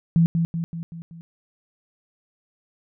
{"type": "tone with echo", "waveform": "sine", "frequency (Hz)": 166.7, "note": "E3", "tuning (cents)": 20, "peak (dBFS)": -13, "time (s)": [0.16, 0.26], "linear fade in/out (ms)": 0, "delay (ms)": 190, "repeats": 5, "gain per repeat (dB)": -5, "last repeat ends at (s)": 1.21, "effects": []}